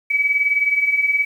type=beating tone pair; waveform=sine; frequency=2265 / 2284 Hz; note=C#7 / D7; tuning=+37 / -49 cents; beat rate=19 Hz; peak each=-22 / -16 dBFS; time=0.1-1.25 s; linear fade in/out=10 ms; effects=8-bit